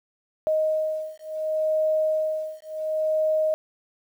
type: beating tone pair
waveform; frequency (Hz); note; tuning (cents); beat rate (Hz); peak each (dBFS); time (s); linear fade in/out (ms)
sine; 624 / 624.7; D#5 / D#5; +5 / +7; 0.7; -25; 0.47-3.54; 0
effects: 9-bit